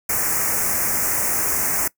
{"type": "band-stop noise", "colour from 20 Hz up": "white", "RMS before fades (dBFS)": -21, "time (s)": [0.09, 1.88], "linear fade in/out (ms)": 5, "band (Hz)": [2300, 5700], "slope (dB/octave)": 48, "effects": ["noise-tail reverb RT60 0.1 s tail -21 dB re dry"]}